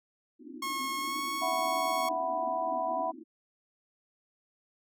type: band-pass noise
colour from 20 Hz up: white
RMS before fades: -45 dBFS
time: 0.39-3.24 s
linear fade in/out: 20 ms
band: 240 to 340 Hz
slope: 96 dB/octave
type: tone with pitch glide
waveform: sawtooth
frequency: 1086 to 1105 Hz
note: C#6 to C#6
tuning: -36 to -6 cents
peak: -28 dBFS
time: 0.62-2.09 s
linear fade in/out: 5 ms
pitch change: +30 cents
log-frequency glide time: 1-1.19 s
type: chord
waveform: sine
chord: E suspended second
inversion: none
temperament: equal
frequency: 659.3 / 740 / 987.8 Hz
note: E5 / F#5 / B5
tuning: 0 / 0 / 0 cents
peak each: -33 dBFS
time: 1.41-3.12 s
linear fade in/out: 20 ms
effects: none